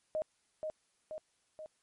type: tone with echo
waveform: sine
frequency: 622.3 Hz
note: D#5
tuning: in tune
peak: -31 dBFS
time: 0.15-0.22 s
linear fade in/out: 0 ms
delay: 480 ms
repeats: 3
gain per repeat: -4 dB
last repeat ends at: 1.66 s
effects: white hiss -75 dBFS RMS until 1.82 s + MP3 48 kbps